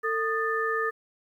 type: tone cluster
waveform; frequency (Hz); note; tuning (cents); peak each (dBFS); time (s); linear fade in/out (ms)
sine; 448.1 / 1234 / 1769; A4 / D#6 / A6; +32 / -15 / +9; -29; 0.03-0.91; 20
effects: 10-bit